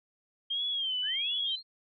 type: tone with vibrato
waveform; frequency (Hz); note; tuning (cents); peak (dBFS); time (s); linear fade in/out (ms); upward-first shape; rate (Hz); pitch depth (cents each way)
sine; 3180; G7; +24; -29; 0.5-1.56; 10; sine; 1.5; 110
type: linear sweep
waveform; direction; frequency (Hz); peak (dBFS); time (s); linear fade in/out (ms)
sine; up; 1476 to 4313; -38; 1.02-1.63; 50
effects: none